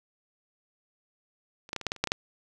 clicks, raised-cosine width 0.2 ms, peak -30 / -15 / -14 / -22 / -10 / -12 / -28 / -7 / -15 / -7 dBFS, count 10, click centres 1.691 / 1.731 / 1.763 / 1.813 / 1.867 / 1.919 / 1.963 / 2.04 / 2.073 / 2.119 s, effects none

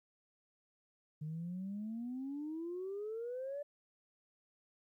sine exponential sweep, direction up, 150 to 587.3 Hz, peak -38 dBFS, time 1.21-3.63 s, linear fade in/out 10 ms, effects tanh soft clip ceiling -35 dBFS + 13-bit

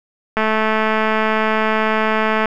click train, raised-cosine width 0.5 ms, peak -3 dBFS, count 456, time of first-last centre 0.37-2.457 s, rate 218 Hz, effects none

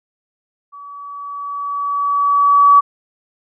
sine tone with level ramp, 1141 Hz, C#6, 50 cents sharp, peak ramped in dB -33 to -4 dBFS, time 0.72-2.81 s, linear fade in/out 20 ms, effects none

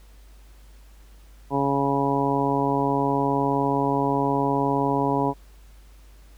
harmonic tone, 139.2 Hz, C#3, 8 cents sharp, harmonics 1 / 2 / 3 / 4 / 5 / 6 / 7, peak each -29 / -25 / -27 / -31 / -30 / -29 / -26 dBFS, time 1.5-5.34 s, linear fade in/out 50 ms, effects added 50 Hz sine -46 dBFS peak until 6.37 s + pink hiss -58 dBFS RMS until 6.37 s

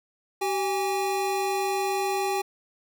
square tone pair together, 384.1 / 813.9 Hz, G4 / G#5, -35 / -35 cents, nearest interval octave + minor second, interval 1300 cents, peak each -28 dBFS, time 0.41-2.42 s, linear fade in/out 10 ms, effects none

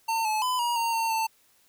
square tone with pitch steps, 904 / 862 / 1007 / 953 / 923 / 908 / 892 Hz, A5 / A5 / B5 / A#5 / A#5 / A#5 / A5, +47 / -36 / +33 / +38 / -17 / -46 / +23 cents, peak -25 dBFS, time 0.08-1.27 s, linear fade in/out 10 ms, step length 170 ms, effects white hiss -63 dBFS RMS until 1.68 s

